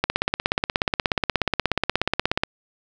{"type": "click train", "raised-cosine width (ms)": 0.3, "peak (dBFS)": -3, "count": 41, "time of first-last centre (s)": [0.04, 2.435], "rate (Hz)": 16.7, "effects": []}